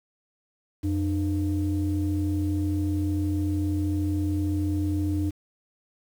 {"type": "tone pair together", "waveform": "sine", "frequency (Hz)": [89.1, 302.2], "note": ["F2", "D4"], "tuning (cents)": [35, 50], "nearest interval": "octave + major sixth", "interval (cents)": 2115, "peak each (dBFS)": [-24, -25], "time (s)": [0.83, 5.31], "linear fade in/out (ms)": 20, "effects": ["tanh soft clip ceiling -18 dBFS", "8-bit"]}